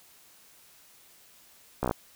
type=slowing click train; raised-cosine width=1 ms; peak=-13 dBFS; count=6; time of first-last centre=1.83-1.911 s; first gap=15 ms; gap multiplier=1.04; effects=white hiss -57 dBFS RMS until 2.15 s